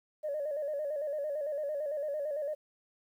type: tone with vibrato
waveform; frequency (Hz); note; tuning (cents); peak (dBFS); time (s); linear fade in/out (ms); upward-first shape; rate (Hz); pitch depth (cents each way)
sine; 587.3; D5; 0; -31; 0.23-2.55; 20; square; 8.9; 70
effects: tanh soft clip ceiling -27 dBFS + 11-bit